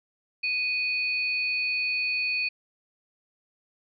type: tone pair together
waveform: sine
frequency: 2489 / 4435 Hz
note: D#7 / C#8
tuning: 0 / 0 cents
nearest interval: minor seventh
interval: 1000 cents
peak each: -25 / -33 dBFS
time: 0.43-2.49 s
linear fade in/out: 10 ms
effects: none